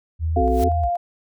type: tone with vibrato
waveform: sine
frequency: 70.3 Hz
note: C#2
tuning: 25 cents sharp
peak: -19 dBFS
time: 0.19-0.9 s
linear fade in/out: 50 ms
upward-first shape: square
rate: 2.3 Hz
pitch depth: 240 cents each way
type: tone with tremolo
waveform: sine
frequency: 698.5 Hz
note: F5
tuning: in tune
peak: -19 dBFS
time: 0.36-0.97 s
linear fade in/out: 5 ms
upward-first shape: square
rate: 4.2 Hz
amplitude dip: 30%
type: chord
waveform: sine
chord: F# diminished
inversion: second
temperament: equal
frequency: 261.6 / 370 / 440 Hz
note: C4 / F#4 / A4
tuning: 0 / 0 / 0 cents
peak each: -24 dBFS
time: 0.36-0.69 s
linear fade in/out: 10 ms
type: noise with exponential growth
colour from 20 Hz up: white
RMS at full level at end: -33 dBFS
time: 0.41-0.64 s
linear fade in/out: 2 ms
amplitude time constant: 48 ms
effects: none